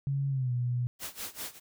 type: tone with pitch glide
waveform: sine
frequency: 138.59 to 122.76 Hz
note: C#3 to B2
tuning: 0 to -10 cents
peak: -27 dBFS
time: 0.07-0.87 s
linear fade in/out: 0 ms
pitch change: -210 cents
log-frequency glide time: 0.29-0.52 s
type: noise with tremolo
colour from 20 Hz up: white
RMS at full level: -37 dBFS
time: 0.99-1.6 s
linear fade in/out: 50 ms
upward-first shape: sine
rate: 5.1 Hz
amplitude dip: 90%
effects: none